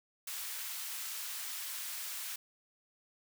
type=high-pass noise; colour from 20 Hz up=white; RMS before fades=-41 dBFS; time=0.27-2.36 s; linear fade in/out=5 ms; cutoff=1200 Hz; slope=12 dB/octave; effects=none